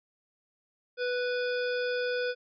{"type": "harmonic tone", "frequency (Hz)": 493.9, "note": "B4", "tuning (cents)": 0, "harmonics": [1, 3, 5, 7, 9, 10], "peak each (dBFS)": [-29, -34, -42, -44, -48, -44], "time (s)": [0.97, 2.35], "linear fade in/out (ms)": 50, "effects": []}